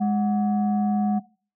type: tone pair together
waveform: sine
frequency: 207 / 736 Hz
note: G#3 / F#5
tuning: -5 / -9 cents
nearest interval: octave + minor seventh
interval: 2196 cents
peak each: -19 / -25 dBFS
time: 0-1.2 s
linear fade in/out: 20 ms
effects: noise-tail reverb RT60 0.4 s tail -22 dB re dry + tanh soft clip ceiling -15 dBFS